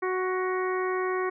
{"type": "harmonic tone with a mistuned harmonic", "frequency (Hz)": 370, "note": "F#4", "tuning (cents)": 0, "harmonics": [1, 2, 3, 4, 5, 6], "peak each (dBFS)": [-27, -37, -32, -39, -36, -42], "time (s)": [0.02, 1.3], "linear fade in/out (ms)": 10, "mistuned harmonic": 5, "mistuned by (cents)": 25, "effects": []}